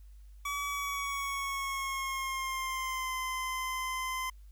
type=tone with pitch glide; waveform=25% pulse; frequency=1140 to 1033.4 Hz; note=C#6 to C6; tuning=+48 to -22 cents; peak=-29 dBFS; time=0.45-4.3 s; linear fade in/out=5 ms; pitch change=-170 cents; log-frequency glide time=0.69-3.13 s; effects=added 50 Hz sine -49 dBFS peak until 4.51 s + white hiss -72 dBFS RMS until 4.51 s